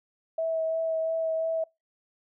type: tone with vibrato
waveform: sine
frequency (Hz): 648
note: E5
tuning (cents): -30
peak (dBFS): -25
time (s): 0.38-1.64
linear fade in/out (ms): 5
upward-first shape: sine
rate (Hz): 2.9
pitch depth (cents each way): 13
effects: noise-tail reverb RT60 0.2 s tail -23 dB re dry